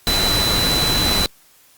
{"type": "tone in noise", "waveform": "sine", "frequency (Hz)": 3998, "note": "B7", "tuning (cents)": 20, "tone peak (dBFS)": -18, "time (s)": [0.07, 1.26], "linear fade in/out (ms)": 0, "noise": "pink", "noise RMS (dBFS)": -20, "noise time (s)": [0.07, 1.26], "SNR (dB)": -1, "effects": ["white hiss -52 dBFS RMS until 1.77 s", "Opus 48 kbps"]}